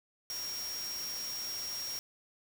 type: tone in noise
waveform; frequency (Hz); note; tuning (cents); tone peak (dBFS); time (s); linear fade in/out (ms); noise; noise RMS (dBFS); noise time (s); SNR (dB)
sine; 5588; F8; 0; -37; 0.3-1.99; 0; white; -44; 0.3-1.99; +4
effects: none